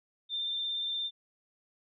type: tone with vibrato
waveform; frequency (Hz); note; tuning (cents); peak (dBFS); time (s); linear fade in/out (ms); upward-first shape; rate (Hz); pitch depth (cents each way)
sine; 3583; A7; +31; -31; 0.29-1.11; 50; sine; 17; 16
effects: none